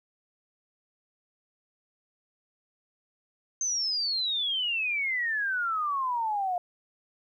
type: exponential sweep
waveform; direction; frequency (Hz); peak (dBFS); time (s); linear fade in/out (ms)
sine; down; 6320 to 700; -26; 3.61-6.58; 2
effects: 11-bit